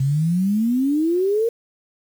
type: exponential sweep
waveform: sine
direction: up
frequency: 130.81 to 471.7 Hz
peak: -16 dBFS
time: 0-1.49 s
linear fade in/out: 5 ms
effects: 7-bit